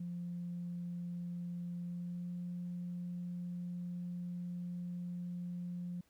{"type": "tone with pitch glide", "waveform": "sine", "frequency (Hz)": [174.61, 176.33], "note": ["F3", "F3"], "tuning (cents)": [0, 17], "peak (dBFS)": -38, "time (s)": [0, 6.01], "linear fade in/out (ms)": 5, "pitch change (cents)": 17, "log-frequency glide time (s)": [1.85, 2.33], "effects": ["tanh soft clip ceiling -34 dBFS", "pink hiss -73 dBFS RMS until 6.09 s"]}